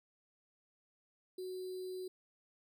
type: tone with sample-and-hold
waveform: sine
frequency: 370 Hz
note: F#4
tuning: in tune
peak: -40 dBFS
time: 1.38-2.08 s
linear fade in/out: 5 ms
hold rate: 4410 Hz
effects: none